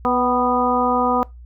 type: harmonic tone with a mistuned harmonic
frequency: 246.7 Hz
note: B3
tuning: 2 cents flat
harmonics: 1 / 2 / 3 / 4 / 5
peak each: -22 / -22 / -22 / -22 / -22 dBFS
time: 0.05-1.23 s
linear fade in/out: 0 ms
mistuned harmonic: 3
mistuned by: +34 cents
effects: noise-tail reverb RT60 0.2 s tail -22 dB re dry + added 60 Hz sine -37 dBFS peak until 1.45 s

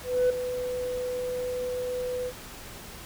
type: tone with ADSR envelope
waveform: sine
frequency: 499.3 Hz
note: B4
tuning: 19 cents sharp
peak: -16 dBFS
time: 0.03-2.33 s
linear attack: 270 ms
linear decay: 5 ms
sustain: -12 dB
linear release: 65 ms
effects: tanh soft clip ceiling -18 dBFS + pink hiss -43 dBFS RMS until 3.05 s

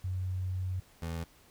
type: tone pair in turn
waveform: sine / 25% pulse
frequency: 92.5 / 82.9 Hz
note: F#2 / E2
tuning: 0 / +10 cents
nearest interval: major second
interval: 190 cents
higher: first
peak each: -31 / -31 dBFS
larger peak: neither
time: 0.04-0.8 / 1.02-1.24 s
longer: first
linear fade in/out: 5 ms
effects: pink hiss -61 dBFS RMS until 1.5 s

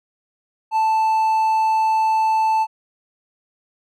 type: tone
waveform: triangle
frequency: 880 Hz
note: A5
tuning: in tune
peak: -13 dBFS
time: 0.71-2.67 s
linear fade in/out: 50 ms
effects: none

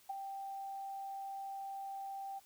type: tone with ADSR envelope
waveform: sine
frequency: 784 Hz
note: G5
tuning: in tune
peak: -35 dBFS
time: 0.09-2.4 s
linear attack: 11 ms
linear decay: 18 ms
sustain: -6 dB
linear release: 22 ms
effects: white hiss -65 dBFS RMS until 2.45 s

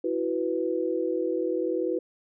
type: chord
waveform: sine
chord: E suspended second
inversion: none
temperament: equal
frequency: 329.6 / 370 / 493.9 Hz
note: E4 / F#4 / B4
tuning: 0 / 0 / 0 cents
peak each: -29 dBFS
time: 0.04-1.99 s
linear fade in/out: 5 ms
effects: none

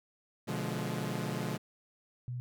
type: chord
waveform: sawtooth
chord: B diminished seventh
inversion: none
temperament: equal with one note detuned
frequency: 123.47 / 146.83 / 174.61 / 211 Hz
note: B2 / D3 / F3 / Ab3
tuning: 0 / 0 / 0 / +28 cents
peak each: -35 dBFS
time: 0.47-1.58 s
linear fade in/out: 20 ms
type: tone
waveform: sine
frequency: 123.47 Hz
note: B2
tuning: in tune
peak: -35 dBFS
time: 2.28-2.4 s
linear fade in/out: 0 ms
effects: none

